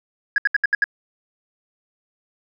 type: tone bursts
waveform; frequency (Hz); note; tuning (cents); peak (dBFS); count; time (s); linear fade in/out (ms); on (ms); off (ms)
sine; 1661.2; G#6; 0; -12; 6; 0.36-0.841; 2; 21; 71
effects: tanh soft clip ceiling -10 dBFS